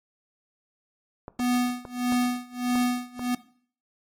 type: clicks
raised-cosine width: 1 ms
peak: -22 dBFS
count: 6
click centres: 1.281 / 1.398 / 1.852 / 2.123 / 2.756 / 3.194 s
type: tone with tremolo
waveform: square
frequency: 246.6 Hz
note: B3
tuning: 2 cents flat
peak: -21 dBFS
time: 1.39-3.35 s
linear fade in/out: 5 ms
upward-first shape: sine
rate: 1.6 Hz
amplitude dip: 95%
effects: noise-tail reverb RT60 0.5 s tail -17 dB re dry + MP3 64 kbps